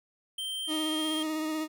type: tone with pitch glide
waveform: square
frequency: 3136 to 3207 Hz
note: G7 to G7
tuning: 0 to +39 cents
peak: -33 dBFS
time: 0.38-1.23 s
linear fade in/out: 5 ms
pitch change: +39 cents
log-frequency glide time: 0.58-1.09 s
type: tone with vibrato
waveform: 40% pulse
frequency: 311.9 Hz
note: D#4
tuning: 4 cents sharp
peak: -29 dBFS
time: 0.67-1.68 s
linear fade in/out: 50 ms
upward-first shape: sine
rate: 16 Hz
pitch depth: 23 cents each way
effects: none